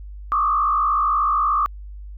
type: tone with frequency modulation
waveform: sine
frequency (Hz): 1187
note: D6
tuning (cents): +18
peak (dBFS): -16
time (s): 0.32-1.66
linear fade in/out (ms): 0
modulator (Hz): 56.6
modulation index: 1.3
effects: added 50 Hz sine -33 dBFS peak until 2.17 s